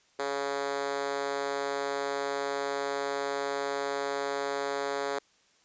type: tone with high-pass filter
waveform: 5% pulse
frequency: 140 Hz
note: C#3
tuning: 18 cents sharp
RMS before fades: -32 dBFS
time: 0.19-5.19 s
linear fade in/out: 5 ms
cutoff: 430 Hz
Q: 2.5
effects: white hiss -65 dBFS RMS until 5.64 s + resampled to 16000 Hz